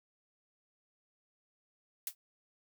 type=noise with exponential decay; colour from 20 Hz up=blue; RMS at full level=-32 dBFS; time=2.07-2.15 s; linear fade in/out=2 ms; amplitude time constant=16 ms; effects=none